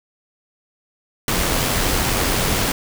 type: noise with amplitude modulation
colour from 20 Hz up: pink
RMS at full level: -18 dBFS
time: 1.28-2.72 s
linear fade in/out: 2 ms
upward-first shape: sine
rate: 92.4 Hz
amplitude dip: 30%
effects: none